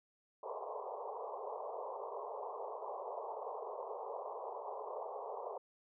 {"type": "band-pass noise", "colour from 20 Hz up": "pink", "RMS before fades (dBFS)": -44, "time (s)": [0.43, 5.58], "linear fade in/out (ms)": 5, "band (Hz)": [410, 1100], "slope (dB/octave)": 96, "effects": []}